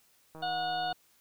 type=click train; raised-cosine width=1 ms; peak=-34 dBFS; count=93; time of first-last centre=0.35-0.929 s; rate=159 Hz
type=harmonic tone; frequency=727 Hz; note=F#5; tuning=31 cents flat; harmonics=1 / 2 / 4 / 5 / 6; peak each=-31 / -39 / -42 / -42 / -44 dBFS; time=0.42-0.93 s; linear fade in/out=10 ms
effects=white hiss -66 dBFS RMS until 1.2 s